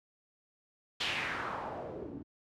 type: noise with low-pass filter sweep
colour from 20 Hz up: white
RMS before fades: -38 dBFS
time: 1-2.23 s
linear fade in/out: 10 ms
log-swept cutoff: 3500 to 260 Hz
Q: 2.5
effects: high-pass 60 Hz 12 dB/octave